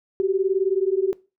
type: beating tone pair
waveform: sine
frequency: 374.5 / 393.5 Hz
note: F#4 / G4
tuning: +21 / +7 cents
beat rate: 19 Hz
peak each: -21 / -22 dBFS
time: 0.2-1.13 s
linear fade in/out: 0 ms
effects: noise-tail reverb RT60 0.3 s tail -21 dB re dry